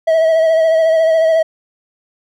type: tone with vibrato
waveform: triangle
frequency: 646 Hz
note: E5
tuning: 35 cents flat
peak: -7 dBFS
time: 0.07-1.43 s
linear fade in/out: 10 ms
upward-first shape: sine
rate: 14 Hz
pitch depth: 31 cents each way
effects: none

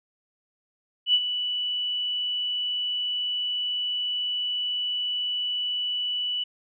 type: tone with ADSR envelope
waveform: sine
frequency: 2962 Hz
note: F#7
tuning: 1 cent sharp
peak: -15 dBFS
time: 1.06-6.44 s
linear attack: 80 ms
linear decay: 51 ms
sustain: -10 dB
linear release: 9 ms
effects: none

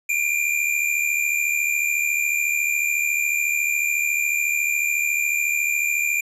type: tone pair together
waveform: square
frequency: 2340 / 2414 Hz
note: D7 / D7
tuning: -7 / +47 cents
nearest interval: minor second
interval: 54 cents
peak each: -25 / -22 dBFS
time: 0.09-6.21 s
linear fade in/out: 5 ms
effects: resampled to 32000 Hz

